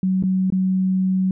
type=tone with dropouts; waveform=sine; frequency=187.6 Hz; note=F#3; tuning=24 cents sharp; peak=-16 dBFS; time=0.03-1.31 s; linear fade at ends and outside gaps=2 ms; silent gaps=0.226-0.236 / 0.502-0.523 s; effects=none